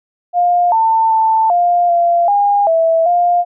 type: tone with pitch steps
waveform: sine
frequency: 706 / 895 / 887 / 702 / 689 / 812 / 656 / 703 Hz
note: F5 / A5 / A5 / F5 / F5 / G#5 / E5 / F5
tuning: +19 / +29 / +14 / +9 / -24 / -39 / -9 / +11 cents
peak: -9 dBFS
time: 0.33-3.45 s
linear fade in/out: 50 ms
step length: 390 ms
effects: none